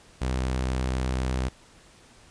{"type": "tone", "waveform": "sawtooth", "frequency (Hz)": 64, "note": "C2", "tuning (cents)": -38, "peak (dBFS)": -21, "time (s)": [0.21, 1.49], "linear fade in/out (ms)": 10, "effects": ["pink hiss -54 dBFS RMS until 2.3 s", "resampled to 22050 Hz"]}